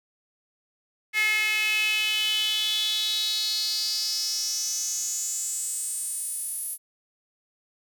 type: tone with high-pass filter sweep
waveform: sawtooth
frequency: 429.2 Hz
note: A4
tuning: 43 cents flat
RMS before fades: -27 dBFS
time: 1.13-6.78 s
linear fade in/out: 50 ms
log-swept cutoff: 2100 to 11000 Hz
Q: 6.7
effects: none